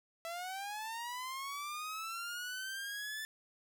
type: linear sweep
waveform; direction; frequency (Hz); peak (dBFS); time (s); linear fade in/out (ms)
sawtooth; up; 659.3 to 1760; -36; 0.25-3.25; 0
effects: none